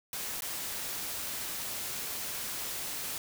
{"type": "noise with dropouts", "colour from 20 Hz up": "white", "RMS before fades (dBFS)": -37, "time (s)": [0.13, 3.18], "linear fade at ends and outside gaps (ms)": 1, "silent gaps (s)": [0.407, 0.421], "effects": []}